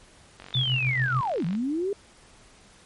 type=click train; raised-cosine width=0.3 ms; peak=-26 dBFS; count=55; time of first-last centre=0.4-1.551 s; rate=46.9 Hz
type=linear two-way sweep; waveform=sine; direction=down then up; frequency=3589 to 155.56 to 413.6 Hz; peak=-24 dBFS; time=0.54-1.93 s; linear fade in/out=2 ms; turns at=1.45 s
type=tone with tremolo; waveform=sine; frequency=128.4 Hz; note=C3; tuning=32 cents flat; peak=-21 dBFS; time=0.55-1.21 s; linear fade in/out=5 ms; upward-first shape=triangle; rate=6.9 Hz; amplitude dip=80%
effects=pink hiss -54 dBFS RMS until 2.85 s + MP3 48 kbps